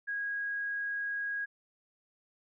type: tone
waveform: sine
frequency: 1645 Hz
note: G#6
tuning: 17 cents flat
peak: -32 dBFS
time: 0.07-1.46 s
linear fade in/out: 20 ms
effects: none